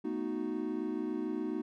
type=chord; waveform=triangle; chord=B dominant seventh; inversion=third; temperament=equal; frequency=220 / 246.9 / 311.1 / 370 Hz; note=A3 / B3 / D#4 / F#4; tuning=0 / 0 / 0 / 0 cents; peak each=-39 / -37 / -34 / -37 dBFS; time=0.04-1.62 s; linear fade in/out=10 ms; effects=none